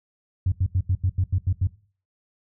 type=tone bursts; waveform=sine; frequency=92.5 Hz; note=F#2; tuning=in tune; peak=-17 dBFS; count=9; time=0.46-1.672 s; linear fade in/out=5 ms; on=60 ms; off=84 ms; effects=noise-tail reverb RT60 0.4 s tail -18 dB re dry + tanh soft clip ceiling -13 dBFS